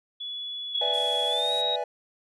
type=tone; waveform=sine; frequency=3408 Hz; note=G#7; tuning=44 cents sharp; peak=-32 dBFS; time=0.2-1.01 s; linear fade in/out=10 ms
type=tone with pitch glide; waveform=sine; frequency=3368 to 3802 Hz; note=G#7 to A#7; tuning=+24 to +33 cents; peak=-25 dBFS; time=0.74-1.76 s; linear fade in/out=5 ms; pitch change=+209 cents; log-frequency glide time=1.27-1.52 s
type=chord; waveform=triangle; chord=E dominant seventh; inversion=second; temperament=equal; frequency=493.9 / 587.3 / 659.3 / 830.6 Hz; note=B4 / D5 / E5 / G#5; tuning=0 / 0 / 0 / 0 cents; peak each=-31 / -31 / -32 / -30 dBFS; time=0.81-1.84 s; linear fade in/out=5 ms
type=noise; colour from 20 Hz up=violet; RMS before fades=-39 dBFS; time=0.93-1.62 s; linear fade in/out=10 ms
effects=resampled to 24000 Hz